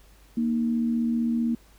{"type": "tone pair together", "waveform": "sine", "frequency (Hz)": [233.5, 309], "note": ["A#3", "D#4"], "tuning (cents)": [3, -12], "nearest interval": "perfect fourth", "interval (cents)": 485, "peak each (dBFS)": [-22, -33], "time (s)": [0.37, 1.55], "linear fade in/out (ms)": 5, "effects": ["added 50 Hz sine -53 dBFS peak until 1.78 s", "pink hiss -58 dBFS RMS until 1.78 s"]}